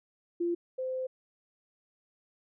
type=tone pair in turn; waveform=sine; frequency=344.7 / 516.7 Hz; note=F4 / C5; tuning=-23 / -22 cents; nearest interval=perfect fifth; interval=701 cents; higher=second; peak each=-27 / -31 dBFS; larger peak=first; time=0.4-0.55 / 0.78-1.07 s; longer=second; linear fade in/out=10 ms; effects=none